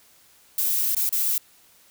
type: noise with dropouts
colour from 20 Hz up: violet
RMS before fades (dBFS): -23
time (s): 0.58-1.38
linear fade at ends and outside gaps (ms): 2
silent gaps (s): 0.949-0.966 / 1.092-1.126
effects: white hiss -56 dBFS RMS until 1.9 s